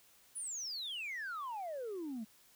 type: exponential sweep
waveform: sine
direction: down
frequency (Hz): 10240 to 208.3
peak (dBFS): -37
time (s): 0.35-2.25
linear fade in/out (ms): 20
effects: tanh soft clip ceiling -37 dBFS + white hiss -65 dBFS RMS until 2.55 s